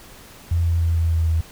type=tone with pitch steps; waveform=sine; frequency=84.8 / 84.07 / 83.34 / 82.62 / 81.91 / 81.2 Hz; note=E2 / E2 / E2 / E2 / E2 / E2; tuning=+50 / +35 / +19 / +4 / -10 / -26 cents; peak=-16 dBFS; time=0.51-1.41 s; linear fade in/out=5 ms; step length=150 ms; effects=pink hiss -44 dBFS RMS until 1.51 s